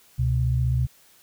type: tone pair together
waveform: sine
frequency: 69.81 / 125.1 Hz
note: C#2 / B2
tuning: +13 / +23 cents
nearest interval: minor seventh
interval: 1010 cents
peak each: -24 / -21 dBFS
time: 0.18-0.87 s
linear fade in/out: 20 ms
effects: white hiss -56 dBFS RMS until 1.22 s